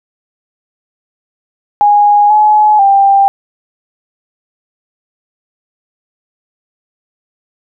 sine tone with pitch steps, 825 / 848 / 791 Hz, G#5 / G#5 / G5, -12 / +36 / +15 cents, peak -4 dBFS, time 1.81-3.28 s, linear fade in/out 0 ms, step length 490 ms, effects none

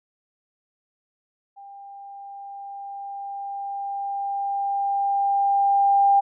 sine tone with level ramp, 797 Hz, G5, 28 cents sharp, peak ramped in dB -40 to -13 dBFS, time 1.56-6.21 s, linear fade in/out 20 ms, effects none

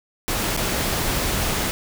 pink noise with dropouts, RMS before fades -23 dBFS, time 0.28-1.71 s, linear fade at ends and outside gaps 0 ms, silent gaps 0.565-0.574 s, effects none

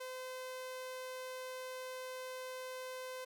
sawtooth tone, 513 Hz, C5, 34 cents flat, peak -39 dBFS, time 0-3.25 s, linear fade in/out 10 ms, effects none

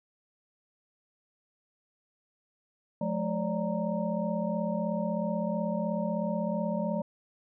sine tone cluster, 179 / 215.1 / 546 / 589 / 929 Hz, F3 / A3 / C#5 / D5 / A#5, +43 / -39 / -26 / +5 / -6 cents, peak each -33 / -32 / -39 / -33 / -39 dBFS, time 3.01-7.02 s, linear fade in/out 5 ms, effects none

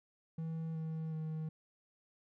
triangle tone with pitch steps, 162 / 159.77 / 157.57 Hz, E3 / D#3 / D#3, -30 / +46 / +22 cents, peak -35 dBFS, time 0.38-1.49 s, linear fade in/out 5 ms, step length 370 ms, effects none

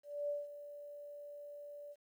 sine tone with ADSR envelope, 581 Hz, D5, 19 cents flat, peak -34 dBFS, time 0.03-1.96 s, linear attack 260 ms, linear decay 180 ms, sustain -13 dB, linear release 47 ms, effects 12-bit

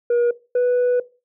sine tone pair in turn, 478.4 / 493 Hz, A#4 / B4, +45 / -3 cents, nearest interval minor second, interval 52 cents, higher second, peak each -12 dBFS, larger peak neither, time 0.1-0.31 / 0.55-1 s, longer second, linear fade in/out 5 ms, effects noise-tail reverb RT60 0.3 s tail -19 dB re dry + tanh soft clip ceiling -14 dBFS

